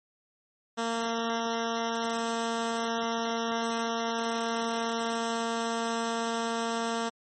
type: tone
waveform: 10% pulse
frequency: 229.8 Hz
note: A#3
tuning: 25 cents flat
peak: -20 dBFS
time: 0.77-7.1 s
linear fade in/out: 20 ms
effects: MP3 32 kbps